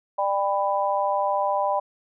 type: harmonic tone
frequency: 198.5 Hz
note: G3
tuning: 22 cents sharp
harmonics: 3 / 4 / 5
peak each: -25 / -25 / -25 dBFS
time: 0.18-1.8 s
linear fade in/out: 10 ms
effects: none